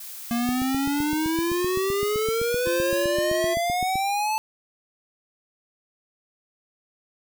blue noise, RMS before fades -38 dBFS, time 0-3.05 s, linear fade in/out 5 ms
square exponential sweep, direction up, 233.1 to 880 Hz, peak -23 dBFS, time 0.31-4.38 s, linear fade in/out 0 ms
click train, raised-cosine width 3 ms, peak -20 dBFS, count 28, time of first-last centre 0.49-3.956 s, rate 7.79 Hz
square tone with pitch glide, 346.7 to 354.6 Hz, F4 to F4, -13 to +26 cents, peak -27 dBFS, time 2.65-3.55 s, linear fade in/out 20 ms, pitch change +39 cents, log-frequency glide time 3.02-3.43 s
effects none

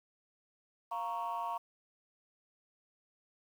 sine chord, Bb minor, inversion second, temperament equal, 698.5 / 932.3 / 1108.7 Hz, F5 / Bb5 / Db6, 0 / 0 / 0 cents, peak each -39 / -36 / -38 dBFS, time 0.91-1.58 s, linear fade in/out 10 ms, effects tanh soft clip ceiling -30 dBFS + 10-bit

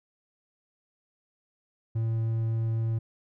triangle tone, 113 Hz, A2, 47 cents sharp, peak -23 dBFS, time 1.95-2.99 s, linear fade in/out 10 ms, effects none

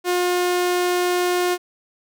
sawtooth tone, 357.3 Hz, F4, 40 cents sharp, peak -14 dBFS, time 0.04-1.58 s, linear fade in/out 50 ms, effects none

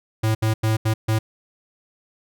square tone bursts at uneven times, 110.1 Hz, A2, 2 cents sharp, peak -18 dBFS, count 5, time 0.23-0.35 / 0.42-0.54 / 0.63-0.77 / 0.85-0.94 / 1.08-1.19 s, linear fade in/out 10 ms, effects none

